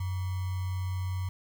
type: tone with sample-and-hold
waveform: sine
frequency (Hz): 92.5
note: F#2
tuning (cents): 0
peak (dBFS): -29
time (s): 0-1.29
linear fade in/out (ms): 5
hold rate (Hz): 1050
effects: none